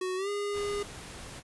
square tone with pitch glide, 370 to 408.2 Hz, F#4 to G#4, 0 to -30 cents, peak -31 dBFS, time 0.01-0.83 s, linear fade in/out 5 ms, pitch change +170 cents, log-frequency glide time 0.16-0.29 s
pink noise, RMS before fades -44 dBFS, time 0.52-1.43 s, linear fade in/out 50 ms
effects resampled to 24000 Hz

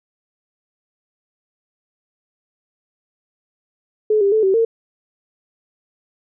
sine tone with pitch steps, 428.4 / 398 / 436.5 / 383.4 / 455.3 Hz, A4 / G4 / A4 / G4 / A#4, -46 / +26 / -14 / -38 / -41 cents, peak -12 dBFS, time 4.1-4.65 s, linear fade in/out 5 ms, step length 110 ms, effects none

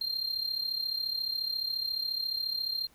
triangle tone with amplitude modulation, 4186 Hz, C8, in tune, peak -26 dBFS, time 0.01-2.87 s, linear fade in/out 5 ms, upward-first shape sine, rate 34.3 Hz, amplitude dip 70%, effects pink hiss -63 dBFS RMS until 2.94 s

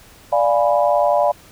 sine chord, D diminished seventh, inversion none, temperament equal, 587.3 / 698.5 / 830.6 / 987.8 Hz, D5 / F5 / Ab5 / Cb6, 0 / 0 / 0 / 0 cents, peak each -16 / -18 / -21 / -22 dBFS, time 0.32-1.32 s, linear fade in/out 10 ms, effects pink hiss -46 dBFS RMS until 1.51 s

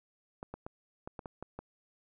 clicks, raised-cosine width 1 ms, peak -27 dBFS, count 8, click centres 0.429 / 0.54 / 0.665 / 1.075 / 1.192 / 1.258 / 1.426 / 1.59 s, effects none

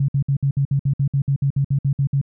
sine tone bursts, 138.59 Hz, C#3, in tune, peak -15 dBFS, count 16, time 0-2.214 s, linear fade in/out 5 ms, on 84 ms, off 58 ms, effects none

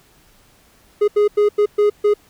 triangle tone bursts at uneven times, 415.3 Hz, G#4, in tune, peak -9 dBFS, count 6, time 1.01-1.08 / 1.16-1.28 / 1.37-1.49 / 1.58-1.66 / 1.78-1.9 / 2.04-2.14 s, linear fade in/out 10 ms, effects pink hiss -53 dBFS RMS until 2.29 s

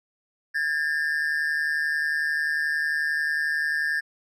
triangle tone pair together, 1634 / 1785.2 Hz, G#6 / A6, -29 / +25 cents, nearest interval major second, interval 154 cents, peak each -24 dBFS, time 0.54-4.01 s, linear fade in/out 20 ms, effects none

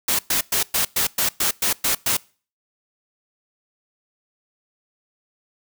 white noise bursts, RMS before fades -20 dBFS, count 10, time 0.08-2.17 s, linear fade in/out 5 ms, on 110 ms, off 110 ms, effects noise-tail reverb RT60 0.4 s tail -24 dB re dry

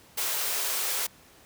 white high-pass noise, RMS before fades -29 dBFS, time 0.17-1.07 s, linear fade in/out 10 ms, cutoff 360 Hz, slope 96 dB/octave, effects pink hiss -55 dBFS RMS until 1.45 s + high-pass 60 Hz 12 dB/octave

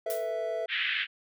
triangle chord, A suspended second, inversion none, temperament equal with one note detuned, 443.8 / 493.9 / 659.3 Hz, A4 / B4 / E5, +15 / 0 / 0 cents, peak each -35 / -35 / -29 dBFS, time 0.06-0.66 s, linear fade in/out 5 ms
blue noise with exponential decay, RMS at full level -34 dBFS, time 0.1-0.33 s, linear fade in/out 1 ms, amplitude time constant 49 ms
pink band-pass noise, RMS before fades -30 dBFS, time 0.68-1.07 s, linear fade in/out 50 ms, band 1600 to 3400 Hz, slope 48 dB/octave
effects none

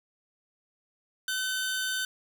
sawtooth tone pair together, 1521 / 3604 Hz, F#6 / A7, +47 / +41 cents, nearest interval octave + minor third, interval 1494 cents, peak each -26 / -32 dBFS, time 1.28-2.05 s, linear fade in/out 2 ms, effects none

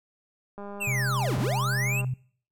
click train, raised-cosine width 1 ms, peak -27 dBFS, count 297, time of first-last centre 0.58-2.045 s, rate 202 Hz
square linear two-way sweep, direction down then up, 2794 to 77.4 to 2794 Hz, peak -28 dBFS, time 0.8-2.02 s, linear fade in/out 20 ms, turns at 1.38 s
sine tone, 127.9 Hz, C3, 39 cents flat, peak -26 dBFS, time 0.87-2.14 s, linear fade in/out 5 ms
effects noise-tail reverb RT60 0.5 s tail -23 dB re dry

